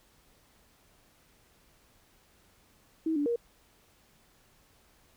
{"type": "tone with pitch steps", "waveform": "sine", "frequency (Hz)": [320.9, 290.1, 471.6], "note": ["E4", "D4", "A#4"], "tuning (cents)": [-46, -21, 20], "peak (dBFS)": -26, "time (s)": [3.06, 3.36], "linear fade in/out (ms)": 5, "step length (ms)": 100, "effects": ["pink hiss -64 dBFS RMS until 5.16 s"]}